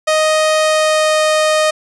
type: tone with pitch glide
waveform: sawtooth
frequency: 623 to 619.4 Hz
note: D#5 to D#5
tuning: +2 to -8 cents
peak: -7 dBFS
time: 0.07-1.71 s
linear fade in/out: 10 ms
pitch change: -10 cents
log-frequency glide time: 0.6-1.18 s
effects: resampled to 24000 Hz + 8-bit